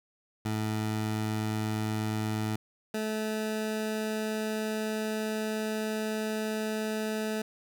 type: tone pair in turn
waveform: 20% pulse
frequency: 108.4 / 216.8 Hz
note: A2 / A3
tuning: -25 / -25 cents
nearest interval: octave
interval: 1200 cents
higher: second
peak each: -24 / -25 dBFS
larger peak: first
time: 0.45-2.56 / 2.94-7.42 s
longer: second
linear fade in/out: 5 ms
effects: none